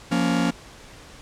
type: chord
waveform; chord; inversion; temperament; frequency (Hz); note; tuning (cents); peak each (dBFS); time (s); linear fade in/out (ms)
45% pulse; Bb minor; second; just; 174.81 / 233.1 / 279.7; F3 / Bb3 / Db4; +2 / 0 / +16; -24; 0.11-0.51; 10
effects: pink hiss -45 dBFS RMS until 1.21 s + low-pass 8000 Hz 12 dB/octave